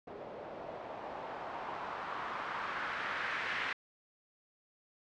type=noise with low-pass filter sweep; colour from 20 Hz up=blue; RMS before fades=-40 dBFS; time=0.07-3.73 s; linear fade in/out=5 ms; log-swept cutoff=520 to 1900 Hz; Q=1.9; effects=low-pass 4000 Hz 12 dB/octave

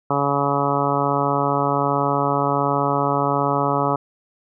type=harmonic tone; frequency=141.3 Hz; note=C#3; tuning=34 cents sharp; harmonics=1 / 2 / 3 / 4 / 5 / 6 / 7 / 8 / 9; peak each=-26 / -26 / -26 / -26 / -26 / -26 / -26 / -26 / -26 dBFS; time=0.1-3.96 s; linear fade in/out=5 ms; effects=none

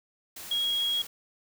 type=tone in noise; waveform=sine; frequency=3298 Hz; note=G#7; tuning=13 cents flat; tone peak=-25 dBFS; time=0.51-1.02 s; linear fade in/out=5 ms; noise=white; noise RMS=-42 dBFS; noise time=0.36-1.07 s; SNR=+14 dB; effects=none

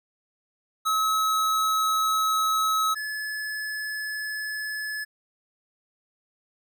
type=tone pair in turn; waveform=square; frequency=1286 / 1716.6 Hz; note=E6 / A6; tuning=-43 / -43 cents; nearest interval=perfect fourth; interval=500 cents; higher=second; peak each=-22 / -30 dBFS; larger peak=first; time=0.85-2.95 / 2.95-5.05 s; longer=neither; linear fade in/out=20 ms; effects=none

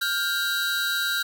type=tone cluster; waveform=45% pulse; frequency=1410 / 1578 / 3897 Hz; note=F6 / G6 / B7; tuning=+16 / +11 / -24 cents; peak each=-28 dBFS; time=0.01-1.23 s; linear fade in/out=10 ms; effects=none

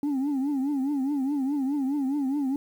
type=tone with vibrato; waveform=sine; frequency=277.2 Hz; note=C#4; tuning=in tune; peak=-21 dBFS; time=0.03-2.56 s; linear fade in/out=2 ms; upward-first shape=triangle; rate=4.8 Hz; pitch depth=140 cents each way; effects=tanh soft clip ceiling -23 dBFS + 9-bit

